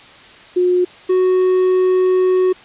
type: tone pair in turn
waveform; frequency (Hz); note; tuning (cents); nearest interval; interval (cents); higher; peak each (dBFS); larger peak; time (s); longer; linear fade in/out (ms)
sine / triangle; 360 / 369.7; F#4 / F#4; -47 / -1; unison; 46; second; -11 / -9; second; 0.56-0.85 / 1.09-2.53; second; 10
effects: white hiss -41 dBFS RMS until 2.64 s + resampled to 8000 Hz